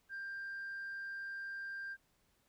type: tone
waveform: sine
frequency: 1588 Hz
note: G6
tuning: 22 cents sharp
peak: -39 dBFS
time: 0.09-1.97 s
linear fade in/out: 50 ms
effects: tanh soft clip ceiling -39 dBFS + pink hiss -75 dBFS RMS until 2.48 s

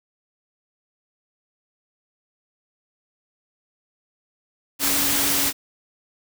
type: tone in noise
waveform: sine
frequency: 281.6 Hz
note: C#4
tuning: 27 cents sharp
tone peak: -31 dBFS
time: 4.79-5.53 s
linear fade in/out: 50 ms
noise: white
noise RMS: -21 dBFS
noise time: 4.79-5.53 s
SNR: -13 dB
effects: none

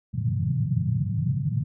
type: band-pass noise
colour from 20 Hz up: pink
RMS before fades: -25 dBFS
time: 0.13-1.64 s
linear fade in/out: 10 ms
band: 100 to 170 Hz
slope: 48 dB/octave
effects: none

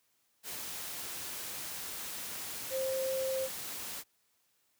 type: tone in noise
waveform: sine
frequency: 528 Hz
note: C5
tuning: 16 cents sharp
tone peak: -31 dBFS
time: 2.7-3.49 s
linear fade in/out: 50 ms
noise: white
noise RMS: -41 dBFS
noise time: 0.43-4.04 s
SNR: +7 dB
effects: white hiss -74 dBFS RMS until 4.79 s + high-pass 60 Hz 12 dB/octave

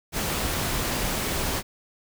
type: noise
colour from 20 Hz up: pink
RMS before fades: -27 dBFS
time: 0.12-1.63 s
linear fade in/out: 50 ms
effects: none

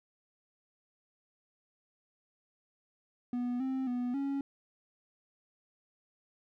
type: tone with pitch steps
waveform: triangle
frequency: 244.9 / 263.1 / 245.9 / 277.1 Hz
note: B3 / C4 / B3 / C#4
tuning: -14 / +10 / -7 / -1 cents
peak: -29 dBFS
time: 3.33-4.41 s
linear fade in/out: 2 ms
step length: 270 ms
effects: none

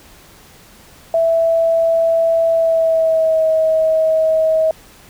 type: tone with pitch glide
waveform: sine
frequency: 660 to 637.5 Hz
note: E5 to D#5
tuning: +2 to +42 cents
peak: -11 dBFS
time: 1.14-4.71 s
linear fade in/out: 2 ms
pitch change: -60 cents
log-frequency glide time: 2.5-3.46 s
effects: pink hiss -44 dBFS RMS until 5.09 s

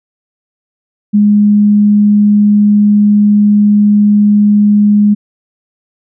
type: tone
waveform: sine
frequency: 207.2 Hz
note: G#3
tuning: 4 cents flat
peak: -4 dBFS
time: 1.13-5.15 s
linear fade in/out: 20 ms
effects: none

